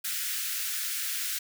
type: high-pass noise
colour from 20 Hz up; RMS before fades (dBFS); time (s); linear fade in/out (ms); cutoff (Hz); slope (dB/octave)
white; -32; 0.04-1.39; 10; 1400; 48
effects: none